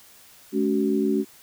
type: tone cluster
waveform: sine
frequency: 214.6 / 282.2 / 376.2 Hz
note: A3 / C#4 / F#4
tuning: -43 / +31 / +29 cents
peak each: -24 dBFS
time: 0.52-1.25 s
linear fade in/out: 50 ms
effects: white hiss -51 dBFS RMS until 1.42 s